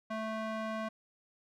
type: tone with band-pass filter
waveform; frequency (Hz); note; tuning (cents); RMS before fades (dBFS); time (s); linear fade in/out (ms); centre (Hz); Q
square; 219.7; A3; -2; -37; 0.1-0.89; 10; 960; 0.85
effects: none